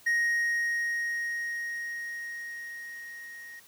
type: tone with level ramp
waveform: triangle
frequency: 1874 Hz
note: A#6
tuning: 9 cents sharp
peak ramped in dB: -21 to -41 dBFS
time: 0.06-3.6 s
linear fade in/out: 10 ms
effects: white hiss -56 dBFS RMS until 3.67 s